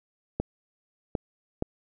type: clicks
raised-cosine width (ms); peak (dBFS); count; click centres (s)
2; -13; 3; 0.4 / 1.152 / 1.624
effects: none